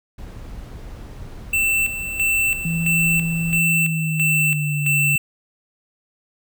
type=noise; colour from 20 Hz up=brown; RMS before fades=-35 dBFS; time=0.18-3.59 s; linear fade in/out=5 ms
type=tone with tremolo; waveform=square; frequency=2673 Hz; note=E7; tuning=23 cents sharp; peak=-17 dBFS; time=1.53-5.18 s; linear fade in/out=5 ms; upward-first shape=square; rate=1.5 Hz; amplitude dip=65%
type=tone with pitch glide; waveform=sine; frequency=164.81 to 145.14 Hz; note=E3 to D3; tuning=0 to -20 cents; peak=-20 dBFS; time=2.65-5.16 s; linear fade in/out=2 ms; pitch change=-220 cents; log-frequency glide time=3.64-4.93 s
effects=none